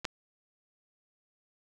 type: clicks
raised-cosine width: 0.2 ms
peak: -22 / -14 dBFS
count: 2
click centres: 0.046 / 0.052 s
effects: none